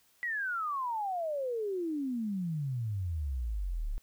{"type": "exponential sweep", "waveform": "sine", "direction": "down", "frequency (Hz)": [1975.5, 32.7], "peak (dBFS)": -31, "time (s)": [0.23, 3.98], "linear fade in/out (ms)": 0, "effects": ["white hiss -67 dBFS RMS until 4.02 s"]}